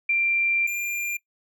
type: tone pair in turn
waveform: sine / square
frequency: 2367 / 2393 Hz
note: D7 / D7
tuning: +13 / +32 cents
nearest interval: unison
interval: 19 cents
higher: second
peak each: -19 / -27 dBFS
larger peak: first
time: 0.09-0.67 / 0.67-1.17 s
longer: first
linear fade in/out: 5 ms
effects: noise-tail reverb RT60 0.1 s tail -20 dB re dry